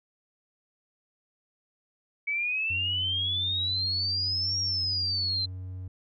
sine exponential two-way sweep, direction up then down, 2263 to 5630 to 4063 Hz, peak -26 dBFS, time 2.27-5.46 s, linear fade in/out 10 ms, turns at 4.59 s
triangle tone, 92.5 Hz, F#2, in tune, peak -33 dBFS, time 2.7-5.88 s, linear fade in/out 5 ms
effects none

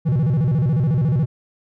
triangle tone with vibrato, 141 Hz, C#3, 30 cents sharp, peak -13 dBFS, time 0.05-1.26 s, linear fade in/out 20 ms, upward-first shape square, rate 14 Hz, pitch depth 250 cents each way, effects none

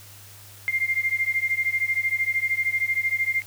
sine beating tone pair, 2100 / 2113 Hz, C7 / C7, +6 / +16 cents, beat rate 13 Hz, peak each -25 / -24 dBFS, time 0.68-3.42 s, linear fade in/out 0 ms, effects added 100 Hz sine -48 dBFS peak until 3.46 s + white hiss -47 dBFS RMS until 3.46 s

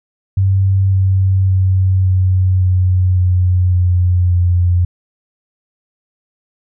sine tone with pitch steps, 96.4 / 95.24 / 94.09 / 92.96 / 91.83 / 90.73 / 89.63 / 88.55 Hz, G2 / G2 / F#2 / F#2 / F#2 / F#2 / F2 / F2, -28 / -49 / +30 / +9 / -13 / -33 / +45 / +24 cents, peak -9 dBFS, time 0.37-4.85 s, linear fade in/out 5 ms, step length 560 ms, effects none

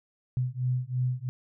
sine beating tone pair, 124.8 / 127.8 Hz, B2 / C3, +19 / -40 cents, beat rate 3 Hz, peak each -29 dBFS, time 0.37-1.29 s, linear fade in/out 0 ms, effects none

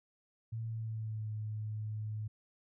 sine tone with pitch glide, 113.2 to 107.47 Hz, A2 to A2, +50 to -40 cents, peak -36 dBFS, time 0.52-2.28 s, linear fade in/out 10 ms, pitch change -90 cents, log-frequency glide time 0.66-1.31 s, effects none

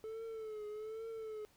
triangle tone with vibrato, 436.1 Hz, A4, 15 cents flat, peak -40 dBFS, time 0.04-1.45 s, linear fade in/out 0 ms, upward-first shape triangle, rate 1.2 Hz, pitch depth 73 cents each way, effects pink hiss -69 dBFS RMS until 1.56 s

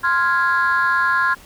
sine chord, F minor, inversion second, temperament equal, 1046.5 / 1396.9 / 1661.2 Hz, C6 / F6 / Ab6, 0 / 0 / 0 cents, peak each -18 dBFS, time 0.03-1.35 s, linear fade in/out 20 ms, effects tanh soft clip ceiling -9 dBFS + pink hiss -45 dBFS RMS until 1.45 s

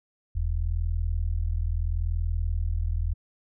sine tone pair together, 40.75 / 81.5 Hz, E1 / E2, -19 / -19 cents, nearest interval octave, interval 1200 cents, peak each -26 / -27 dBFS, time 0.35-3.14 s, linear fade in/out 10 ms, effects none

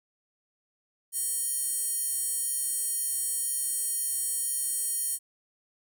square tone with high-pass filter, 623 Hz, D#5, 2 cents sharp, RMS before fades -30 dBFS, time 1.12-5.19 s, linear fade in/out 50 ms, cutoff 9500 Hz, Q 4.1, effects none

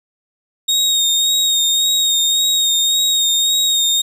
30% pulse tone with vibrato, 3729 Hz, A#7, in tune, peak -10 dBFS, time 0.68-4.02 s, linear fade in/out 10 ms, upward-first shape sine, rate 1.8 Hz, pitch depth 29 cents each way, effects none

